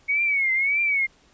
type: tone with vibrato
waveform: sine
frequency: 2217 Hz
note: C#7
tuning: in tune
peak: -19 dBFS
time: 0.08-1.07 s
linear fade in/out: 20 ms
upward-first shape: triangle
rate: 1.7 Hz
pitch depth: 130 cents each way
effects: pink hiss -58 dBFS RMS until 1.33 s + resampled to 16000 Hz